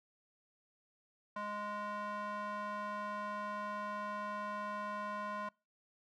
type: tone with band-pass filter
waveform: square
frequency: 207.7 Hz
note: G#3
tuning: in tune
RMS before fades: -41 dBFS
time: 1.36-5.49 s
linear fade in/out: 5 ms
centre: 1100 Hz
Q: 2.3
effects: noise-tail reverb RT60 0.3 s tail -25 dB re dry